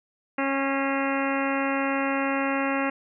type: harmonic tone with a mistuned harmonic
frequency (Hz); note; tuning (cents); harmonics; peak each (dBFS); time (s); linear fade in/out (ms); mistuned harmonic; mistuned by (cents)
273.7; C#4; -22; 1 / 2 / 3 / 4 / 5 / 6 / 7 / 8 / 9 / 10; -27 / -30 / -32 / -33 / -34 / -35 / -35 / -36 / -37 / -37; 0.38-2.9; 5; 8; -54
effects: none